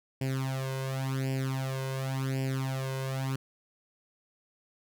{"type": "tone with flanger", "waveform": "sawtooth", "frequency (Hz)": 133.1, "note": "C3", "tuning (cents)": 30, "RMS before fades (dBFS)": -32, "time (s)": [0.21, 3.36], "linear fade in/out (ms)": 5, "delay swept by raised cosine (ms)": [0.39, 1.99], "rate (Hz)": 0.91, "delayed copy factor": 0.85, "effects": []}